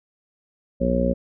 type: harmonic tone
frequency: 60.7 Hz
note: B1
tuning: 29 cents flat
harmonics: 1 / 2 / 3 / 4 / 5 / 6 / 7 / 8 / 9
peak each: -26 / -34 / -24 / -24 / -35 / -33 / -33 / -32 / -23 dBFS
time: 0.8-1.14 s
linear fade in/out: 20 ms
effects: none